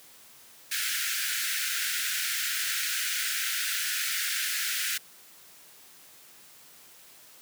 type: high-pass noise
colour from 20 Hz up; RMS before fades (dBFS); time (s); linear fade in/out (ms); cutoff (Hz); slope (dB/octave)
pink; -30; 0.71-4.98; 10; 1400; 96
effects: white hiss -53 dBFS RMS until 7.41 s + high-pass 100 Hz 12 dB/octave